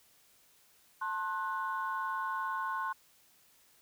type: chord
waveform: sine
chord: F# diminished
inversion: first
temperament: just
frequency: 888 / 1065.6 / 1480 Hz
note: A5 / C6 / F#6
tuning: +16 / +31 / 0 cents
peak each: -39 / -34 / -38 dBFS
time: 1.01-2.93 s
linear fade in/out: 10 ms
effects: tanh soft clip ceiling -24 dBFS + white hiss -65 dBFS RMS until 3.81 s